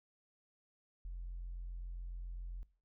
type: tone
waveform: sine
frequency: 43.65 Hz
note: F1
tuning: in tune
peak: -40 dBFS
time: 1.05-2.63 s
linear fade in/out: 0 ms
effects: noise-tail reverb RT60 0.4 s tail -21 dB re dry + tanh soft clip ceiling -38 dBFS